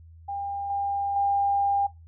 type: tone with level steps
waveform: sine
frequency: 801 Hz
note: G5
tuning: 37 cents sharp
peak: -29 / -25 / -21 dBFS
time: 0.28-1.87 s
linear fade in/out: 10 ms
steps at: 0.7 / 1.16 s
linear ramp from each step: 2 ms
effects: noise-tail reverb RT60 0.2 s tail -18 dB re dry + added 82 Hz sine -46 dBFS peak until 2.07 s